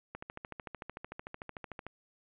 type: click train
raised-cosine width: 0.5 ms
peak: -26 dBFS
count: 24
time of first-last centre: 0.15-1.866 s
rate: 13.4 Hz
effects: resampled to 8000 Hz + 10-bit